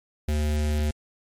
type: tone with notch filter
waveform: square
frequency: 75 Hz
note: D2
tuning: 37 cents sharp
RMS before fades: -24 dBFS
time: 0.28-0.91 s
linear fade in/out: 5 ms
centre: 1100 Hz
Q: 1.4
effects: MP3 64 kbps